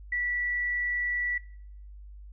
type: tone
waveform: sine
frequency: 1955 Hz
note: B6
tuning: 18 cents flat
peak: -26 dBFS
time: 0.12-1.38 s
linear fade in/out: 5 ms
effects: noise-tail reverb RT60 0.6 s tail -21 dB re dry + added 50 Hz sine -43 dBFS peak until 2.32 s